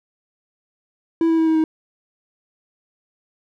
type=tone with pitch steps; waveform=triangle; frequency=329.6 / 326.2 / 322.8 / 319.5 / 316.2 Hz; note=E4 / E4 / E4 / D#4 / D#4; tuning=0 / -18 / -36 / +46 / +28 cents; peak=-12 dBFS; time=1.21-1.64 s; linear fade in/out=2 ms; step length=86 ms; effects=none